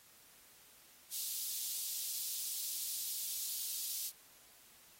white high-pass noise, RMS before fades -40 dBFS, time 1.1-4.12 s, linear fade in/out 50 ms, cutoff 3600 Hz, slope 24 dB/octave, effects white hiss -62 dBFS RMS until 4.99 s + AAC 48 kbps

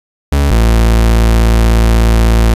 40% pulse tone pair in turn, 70.7 / 56.46 Hz, C#2 / A1, +35 / +45 cents, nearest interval major third, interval 390 cents, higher first, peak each -7 / -5 dBFS, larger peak second, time 0.32-0.51 / 0.51-2.54 s, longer second, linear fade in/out 5 ms, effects resampled to 32000 Hz

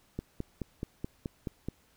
click train, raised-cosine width 3 ms, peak -21 dBFS, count 8, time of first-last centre 0.19-1.686 s, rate 4.68 Hz, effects pink hiss -66 dBFS RMS until 1.96 s

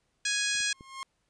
harmonic tone, 830.6 Hz, G#5, in tune, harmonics 2 / 3 / 4 / 5 / 6 / 7 / 8 / 9 / 10, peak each -32 / -34 / -35 / -36 / -37 / -37 / -38 / -39 / -39 dBFS, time 0.25-0.73 s, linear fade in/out 5 ms
clicks, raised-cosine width 3 ms, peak -43 / -41 / -34 dBFS, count 3, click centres 0.553 / 0.605 / 0.809 s
sawtooth tone with exponential growth, 1071 Hz, C6, 40 cents sharp, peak -30 dBFS, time 0.62-1.03 s, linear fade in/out 0 ms, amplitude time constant 87 ms
effects pink hiss -75 dBFS RMS until 1.29 s + resampled to 22050 Hz

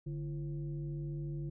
sine tone with frequency modulation, 146 Hz, D3, 10 cents flat, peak -36 dBFS, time 0.06-1.5 s, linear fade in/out 10 ms, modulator 193 Hz, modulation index 0.64, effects none

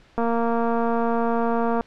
click train, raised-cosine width 1 ms, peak -11 dBFS, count 379, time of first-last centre 0.18-1.809 s, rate 232 Hz, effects pink hiss -54 dBFS RMS until 1.86 s + low-pass 4000 Hz 12 dB/octave

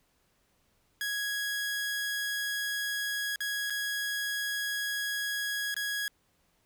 sawtooth tone with dropouts, 1661.2 Hz, G#6, in tune, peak -27 dBFS, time 1.01-6.08 s, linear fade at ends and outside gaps 1 ms, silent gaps 3.359-3.405 / 3.699-3.704 / 5.743-5.765 s, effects pink hiss -71 dBFS RMS until 6.65 s

